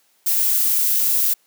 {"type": "noise", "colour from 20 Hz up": "violet", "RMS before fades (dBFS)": -18, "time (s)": [0.26, 1.34], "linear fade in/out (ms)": 10, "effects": ["white hiss -61 dBFS RMS until 1.46 s", "high-pass 200 Hz 12 dB/octave"]}